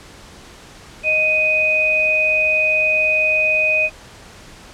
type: tone pair together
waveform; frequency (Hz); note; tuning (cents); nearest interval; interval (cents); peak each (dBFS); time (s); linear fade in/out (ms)
sine; 622.3 / 2496; D#5 / D#7; 0 / +5; 2 octaves; 2405; -22 / -14; 1.03-3.9; 50
effects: pink hiss -41 dBFS RMS until 4.73 s + low-pass 8000 Hz 12 dB/octave